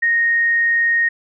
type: tone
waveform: sine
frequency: 1861 Hz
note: A#6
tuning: 3 cents flat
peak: -13 dBFS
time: 0.02-1.09 s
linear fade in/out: 10 ms
effects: none